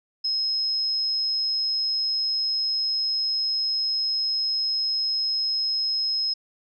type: tone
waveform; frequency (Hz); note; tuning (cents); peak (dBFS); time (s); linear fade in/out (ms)
sine; 5140; E8; -45; -22; 0.24-6.34; 10
effects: none